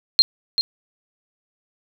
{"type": "tone with echo", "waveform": "sine", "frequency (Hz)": 4194, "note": "C8", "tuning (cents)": 3, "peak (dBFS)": -8, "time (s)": [0.19, 0.22], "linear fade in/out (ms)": 0, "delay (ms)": 390, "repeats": 1, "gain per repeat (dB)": -8, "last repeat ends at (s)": 0.61, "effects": []}